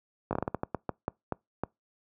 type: slowing click train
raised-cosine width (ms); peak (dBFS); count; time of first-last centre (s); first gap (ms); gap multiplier
1; -15; 13; 0.31-1.636; 19; 1.29
effects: noise-tail reverb RT60 0.2 s tail -26 dB re dry + high-pass 80 Hz 12 dB/octave